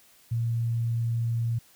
sine tone, 116.2 Hz, A#2, 5 cents flat, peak -24 dBFS, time 0.31-1.59 s, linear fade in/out 10 ms, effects white hiss -58 dBFS RMS until 1.75 s

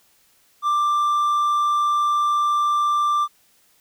triangle tone, 1181 Hz, D6, 9 cents sharp, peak -15 dBFS, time 0.62-3.28 s, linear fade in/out 50 ms, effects white hiss -59 dBFS RMS until 3.8 s

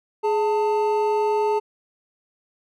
triangle tone pair together, 420 / 889.9 Hz, G#4 / A5, +19 / +19 cents, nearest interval octave + minor second, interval 1300 cents, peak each -18 / -21 dBFS, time 0.23-1.6 s, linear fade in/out 20 ms, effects none

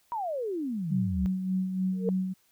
sine exponential sweep, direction down, 984 to 65.4 Hz, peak -29 dBFS, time 0.12-1.26 s, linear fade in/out 0 ms
sine tone with tremolo, 186.9 Hz, F#3, 18 cents sharp, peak -24 dBFS, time 0.9-2.34 s, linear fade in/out 20 ms, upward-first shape sine, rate 3.4 Hz, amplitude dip 50%
sine tone with exponential growth, 457.9 Hz, A#4, 31 cents flat, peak -22 dBFS, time 1.92-2.09 s, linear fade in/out 1 ms, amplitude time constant 35 ms
effects white hiss -67 dBFS RMS until 2.51 s

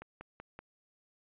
click train, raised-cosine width 0.5 ms, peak -30 dBFS, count 4, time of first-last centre 0.02-0.59 s, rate 5.26 Hz, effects resampled to 8000 Hz

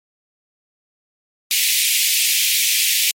pink high-pass noise, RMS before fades -17 dBFS, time 1.51-3.11 s, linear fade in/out 0 ms, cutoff 2200 Hz, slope 48 dB/octave, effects MP3 64 kbps

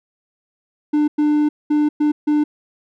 triangle tone bursts at uneven times, 298.5 Hz, D4, 28 cents sharp, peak -11 dBFS, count 5, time 0.93-1.08 / 1.18-1.49 / 1.7-1.89 / 2-2.12 / 2.27-2.44 s, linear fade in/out 10 ms, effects none

